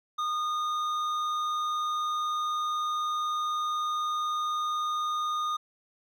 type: tone with hard clipping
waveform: sine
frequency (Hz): 1226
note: D#6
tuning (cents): -26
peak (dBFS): -29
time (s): 0.18-5.57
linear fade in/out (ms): 10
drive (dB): 8
effects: none